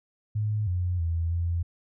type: tone with pitch steps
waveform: sine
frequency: 106.3 / 89.5 / 83.3 / 85.3 Hz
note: G#2 / F2 / E2 / F2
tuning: +41 / +43 / +19 / -40 cents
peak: -24 dBFS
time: 0.35-1.63 s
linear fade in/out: 10 ms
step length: 320 ms
effects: none